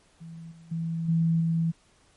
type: tone with level steps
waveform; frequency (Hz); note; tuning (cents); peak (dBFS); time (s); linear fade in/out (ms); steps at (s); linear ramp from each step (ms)
sine; 164.81; E3; 0; -39 / -47 / -27 / -20 / -22; 0.2-1.72; 20; 0.51 / 0.71 / 1.08 / 1.4; 10
effects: pink hiss -62 dBFS RMS until 2.16 s + MP3 48 kbps